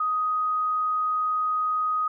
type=tone; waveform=sine; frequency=1251 Hz; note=D#6; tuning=9 cents sharp; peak=-22 dBFS; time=0-2.08 s; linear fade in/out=5 ms; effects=none